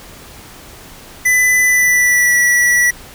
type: tone with pitch glide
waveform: square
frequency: 2000 to 1946.4 Hz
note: B6 to B6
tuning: +21 to -26 cents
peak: -10 dBFS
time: 1.25-2.91 s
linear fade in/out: 10 ms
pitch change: -47 cents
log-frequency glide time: 1.62-2.37 s
effects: pink hiss -37 dBFS RMS until 3.14 s